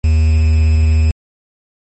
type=tone with quantisation; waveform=triangle; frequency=79 Hz; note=D#2; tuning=27 cents sharp; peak=-6 dBFS; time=0.04-1.11 s; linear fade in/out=0 ms; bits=5; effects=MP3 32 kbps